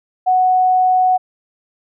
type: tone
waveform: sine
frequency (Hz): 740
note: F#5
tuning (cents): 0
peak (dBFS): -10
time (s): 0.26-1.18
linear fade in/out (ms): 20
effects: none